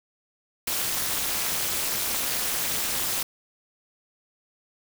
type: noise with amplitude modulation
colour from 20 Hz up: white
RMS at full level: -23 dBFS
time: 0.67-3.23 s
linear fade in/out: 5 ms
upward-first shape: sine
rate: 280 Hz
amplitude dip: 100%
effects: none